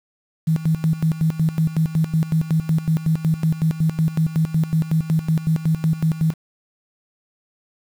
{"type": "tone with tremolo", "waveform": "sine", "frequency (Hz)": 159.9, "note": "D#3", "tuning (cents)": 48, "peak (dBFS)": -14, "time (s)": [0.47, 6.34], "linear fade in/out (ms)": 10, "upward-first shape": "square", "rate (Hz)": 5.4, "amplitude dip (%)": 80, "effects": ["7-bit"]}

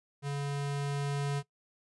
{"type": "tone with level ramp", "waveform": "square", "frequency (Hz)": 141.9, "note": "C#3", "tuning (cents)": 41, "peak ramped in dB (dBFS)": [-33, -30], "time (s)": [0.22, 1.43], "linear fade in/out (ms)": 50, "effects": ["noise-tail reverb RT60 0.1 s tail -19 dB re dry", "resampled to 24000 Hz"]}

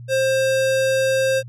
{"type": "tone", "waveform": "square", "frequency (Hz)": 530, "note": "C5", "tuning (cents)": 22, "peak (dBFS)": -17, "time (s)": [0.08, 1.43], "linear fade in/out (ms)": 50, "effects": ["added 120 Hz sine -34 dBFS peak until 1.48 s", "low-pass 11000 Hz 12 dB/octave"]}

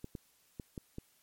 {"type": "clicks", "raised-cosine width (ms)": 3, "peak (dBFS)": -28, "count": 5, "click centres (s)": [0.044, 0.152, 0.598, 0.778, 0.984], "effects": ["white hiss -69 dBFS RMS until 1.22 s", "MP3 64 kbps"]}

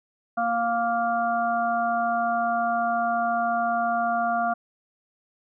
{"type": "harmonic tone", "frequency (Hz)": 233.6, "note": "A#3", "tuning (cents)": 4, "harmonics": [1, 3, 5, 6], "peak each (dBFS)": [-32, -23, -30, -30], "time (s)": [0.37, 4.54], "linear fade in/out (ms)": 10, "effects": []}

